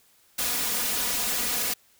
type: noise with comb filter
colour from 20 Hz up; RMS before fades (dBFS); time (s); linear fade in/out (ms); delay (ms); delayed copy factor
white; -27; 0.38-1.74; 10; 4.1; +0.85
effects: white hiss -61 dBFS RMS until 1.99 s